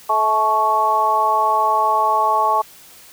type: harmonic tone with a mistuned harmonic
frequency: 216 Hz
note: A3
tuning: 32 cents flat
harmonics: 2 / 3 / 4 / 5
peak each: -28 / -23 / -17 / -17 dBFS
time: 0.09-2.62 s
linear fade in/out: 10 ms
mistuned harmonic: 5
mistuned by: +45 cents
effects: white hiss -44 dBFS RMS until 3.12 s